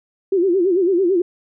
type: tone with vibrato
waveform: sine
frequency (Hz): 365.8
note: F#4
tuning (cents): -20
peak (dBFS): -13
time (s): 0.32-1.22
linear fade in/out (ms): 5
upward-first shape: sine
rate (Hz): 9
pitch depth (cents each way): 140
effects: none

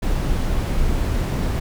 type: noise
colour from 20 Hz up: brown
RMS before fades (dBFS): -20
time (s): 0.02-1.6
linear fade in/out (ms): 10
effects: none

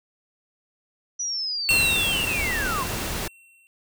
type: linear sweep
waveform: sine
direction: down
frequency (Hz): 5920 to 987.8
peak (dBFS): -25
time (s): 1.19-2.84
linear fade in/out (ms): 10
type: tone with exponential decay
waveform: square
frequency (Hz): 2717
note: F7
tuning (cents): -48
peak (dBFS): -17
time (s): 1.69-3.67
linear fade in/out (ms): 0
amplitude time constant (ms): 430
type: noise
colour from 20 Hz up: pink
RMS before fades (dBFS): -29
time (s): 1.7-3.28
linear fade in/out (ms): 5
effects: none

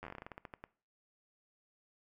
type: slowing click train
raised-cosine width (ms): 0.5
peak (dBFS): -30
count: 16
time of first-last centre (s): 0.03-0.64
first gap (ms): 10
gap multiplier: 1.18
effects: noise-tail reverb RT60 0.4 s tail -20 dB re dry

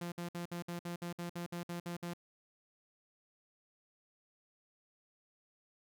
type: tone bursts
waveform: sawtooth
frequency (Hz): 173.1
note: F3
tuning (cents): -15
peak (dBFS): -35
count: 13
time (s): 0.01-2.136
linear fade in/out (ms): 5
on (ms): 110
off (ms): 58
effects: none

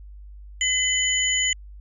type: tone cluster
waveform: sine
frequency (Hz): 2028 / 3005 / 6960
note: B6 / F#7 / A8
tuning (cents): +45 / +26 / -20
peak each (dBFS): -24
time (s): 0.61-1.53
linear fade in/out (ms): 2
effects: added 50 Hz sine -39 dBFS peak until 1.8 s

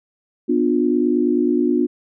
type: chord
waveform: sine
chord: B diminished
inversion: none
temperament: just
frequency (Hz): 246.9 / 296.3 / 355.6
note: B3 / D4 / F4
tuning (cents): 0 / +15 / +31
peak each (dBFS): -19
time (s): 0.48-1.87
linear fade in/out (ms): 20
effects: none

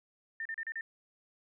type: tone bursts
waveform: sine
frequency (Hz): 1804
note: A6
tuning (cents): +43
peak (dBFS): -35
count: 5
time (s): 0.4-0.81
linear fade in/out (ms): 2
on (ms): 54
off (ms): 35
effects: none

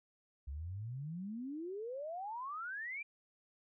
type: exponential sweep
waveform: sine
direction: up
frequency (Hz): 65.41 to 2411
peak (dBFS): -40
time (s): 0.47-3.03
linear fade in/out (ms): 10
effects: none

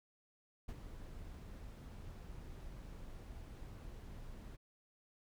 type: noise with ADSR envelope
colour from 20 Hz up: brown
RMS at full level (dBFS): -43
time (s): 0.68-4.57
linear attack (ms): 11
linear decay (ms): 42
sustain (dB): -7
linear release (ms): 23
effects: none

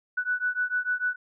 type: beating tone pair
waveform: sine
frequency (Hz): 1480 / 1486.7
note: F#6 / F#6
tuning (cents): 0 / +8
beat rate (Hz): 6.7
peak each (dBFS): -28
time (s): 0.17-1.16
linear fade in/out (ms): 10
effects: none

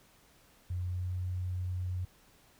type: tone with pitch glide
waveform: sine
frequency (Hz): 89.7 to 90.9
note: F2 to F#2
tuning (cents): +47 to -30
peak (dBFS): -32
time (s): 0.7-2.05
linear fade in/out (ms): 5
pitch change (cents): +23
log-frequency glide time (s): 0.86-1.11
effects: pink hiss -63 dBFS RMS until 2.59 s

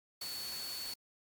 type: tone in noise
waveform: sine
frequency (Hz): 4435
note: C#8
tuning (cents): 0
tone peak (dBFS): -41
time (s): 0.21-0.94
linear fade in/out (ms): 5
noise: white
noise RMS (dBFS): -45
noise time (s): 0.21-0.94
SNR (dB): +1
effects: Opus 48 kbps

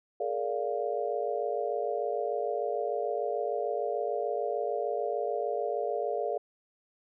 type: chord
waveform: sine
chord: Bb dominant seventh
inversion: third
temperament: just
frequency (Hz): 419.5 / 466.2 / 582.7 / 699.2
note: Ab4 / Bb4 / D5 / F5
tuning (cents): +17 / 0 / -14 / +2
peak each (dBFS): -34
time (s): 0.2-6.38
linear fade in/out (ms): 5
effects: none

